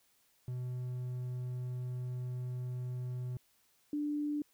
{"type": "tone pair in turn", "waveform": ["triangle", "sine"], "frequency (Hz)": [125.1, 295], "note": ["B2", "D4"], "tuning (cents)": [23, 8], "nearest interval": "octave + minor third", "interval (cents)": 1485, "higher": "second", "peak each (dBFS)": [-34, -32], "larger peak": "second", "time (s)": [[0.48, 3.37], [3.93, 4.42]], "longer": "first", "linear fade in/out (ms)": 2, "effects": ["white hiss -71 dBFS RMS until 4.53 s"]}